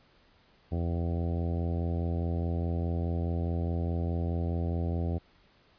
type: harmonic tone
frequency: 84.8 Hz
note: E2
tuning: 50 cents sharp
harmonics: 1 / 2 / 3 / 4 / 5 / 6 / 7 / 8 / 9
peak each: -29 / -35 / -39 / -41 / -43 / -45 / -46 / -47 / -48 dBFS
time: 0.71-5.19 s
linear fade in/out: 20 ms
effects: pink hiss -63 dBFS RMS until 5.78 s + resampled to 11025 Hz